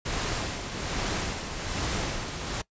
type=noise with tremolo; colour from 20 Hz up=pink; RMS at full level=-29 dBFS; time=0.05-2.62 s; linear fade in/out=10 ms; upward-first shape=sine; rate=1.2 Hz; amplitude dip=50%; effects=noise-tail reverb RT60 0.1 s tail -21 dB re dry + resampled to 16000 Hz